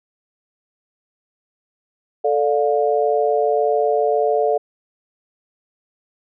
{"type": "chord", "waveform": "sine", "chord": "D minor", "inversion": "second", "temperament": "equal with one note detuned", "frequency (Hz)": [440, 587.3, 709], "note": ["A4", "D5", "F5"], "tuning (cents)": [0, 0, 26], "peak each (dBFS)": [-18, -20, -20], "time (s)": [2.24, 4.58], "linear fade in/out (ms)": 10, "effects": []}